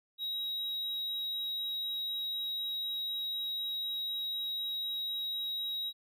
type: tone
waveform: triangle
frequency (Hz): 3826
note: A#7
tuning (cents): +44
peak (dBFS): -32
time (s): 0.18-5.93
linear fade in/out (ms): 50
effects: none